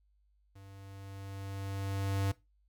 square tone with level ramp, 98 Hz, G2, in tune, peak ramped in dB -52 to -29 dBFS, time 0.55-2.32 s, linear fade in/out 10 ms, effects noise-tail reverb RT60 0.2 s tail -17 dB re dry + added 50 Hz sine -67 dBFS peak until 2.68 s

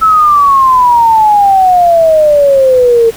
sine exponential sweep, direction down, 1318.5 to 450 Hz, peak -3 dBFS, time 0.01-3.11 s, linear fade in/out 20 ms, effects pink hiss -30 dBFS RMS until 3.16 s

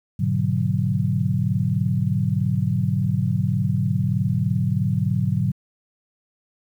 sine chord, G# half-diminished seventh, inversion none, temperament equal, 103.83 / 123.47 / 146.83 / 185 Hz, G#2 / B2 / D3 / F#3, 0 / 0 / 0 / 0 cents, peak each -24 dBFS, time 0.19-5.52 s, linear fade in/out 10 ms, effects 9-bit

